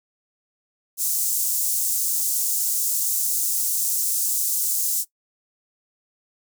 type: high-pass noise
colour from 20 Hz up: pink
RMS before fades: -23 dBFS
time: 0.97-5.05 s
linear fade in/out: 50 ms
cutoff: 6900 Hz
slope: 24 dB/octave
effects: noise-tail reverb RT60 0.1 s tail -18 dB re dry